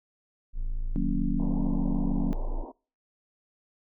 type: tone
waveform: triangle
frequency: 27.99 Hz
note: A0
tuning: 31 cents sharp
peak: -25 dBFS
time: 0.53-2.65 s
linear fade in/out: 50 ms
type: chord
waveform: sine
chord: D# minor seventh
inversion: none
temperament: just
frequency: 155.56 / 186.68 / 233.3 / 280 Hz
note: D#3 / F#3 / A#3 / C#4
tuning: 0 / +16 / +2 / +18 cents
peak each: -35 / -30 / -31 / -31 dBFS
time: 0.96-2.33 s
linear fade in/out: 0 ms
type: band-pass noise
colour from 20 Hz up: pink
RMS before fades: -43 dBFS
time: 1.39-2.72 s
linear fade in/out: 10 ms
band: 240 to 1000 Hz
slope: 96 dB/octave
effects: noise-tail reverb RT60 0.4 s tail -25 dB re dry